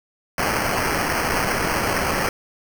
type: noise with sample-and-hold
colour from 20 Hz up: violet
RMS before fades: -22 dBFS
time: 0.38-2.29 s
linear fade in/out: 2 ms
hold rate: 3675 Hz
effects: none